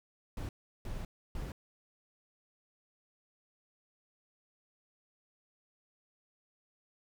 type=noise bursts at uneven times; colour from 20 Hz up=brown; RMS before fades=-39 dBFS; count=3; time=0.37-0.49 / 0.85-1.05 / 1.35-1.52 s; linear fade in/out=2 ms; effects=none